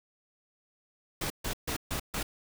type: noise bursts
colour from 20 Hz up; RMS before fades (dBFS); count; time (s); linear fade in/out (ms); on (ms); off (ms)
pink; -33; 5; 1.21-2.23; 5; 92; 140
effects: none